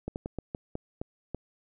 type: slowing click train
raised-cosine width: 2 ms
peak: -20 dBFS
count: 8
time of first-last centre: 0.08-1.347 s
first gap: 79 ms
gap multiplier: 1.27
effects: none